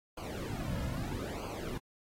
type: noise with flanger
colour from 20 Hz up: brown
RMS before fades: -38 dBFS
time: 0.17-1.78 s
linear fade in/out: 5 ms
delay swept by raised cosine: 0.54 to 2.64 ms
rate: 0.78 Hz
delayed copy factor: -0.85
effects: AAC 48 kbps